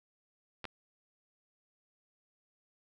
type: clicks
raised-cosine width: 0.3 ms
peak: -24 dBFS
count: 2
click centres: 0.643 / 0.653 s
effects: none